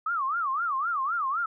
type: tone with vibrato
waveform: sine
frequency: 1218 Hz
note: D#6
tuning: 37 cents flat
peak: -25 dBFS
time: 0.06-1.46 s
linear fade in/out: 5 ms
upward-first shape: sine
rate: 3.9 Hz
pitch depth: 260 cents each way
effects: none